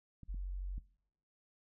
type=clicks; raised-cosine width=5 ms; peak=-39 dBFS; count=3; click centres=0.233 / 0.345 / 0.78 s
type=tone; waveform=sine; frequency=46.25 Hz; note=F#1; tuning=in tune; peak=-37 dBFS; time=0.28-0.8 s; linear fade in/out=20 ms
effects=noise-tail reverb RT60 0.7 s tail -23 dB re dry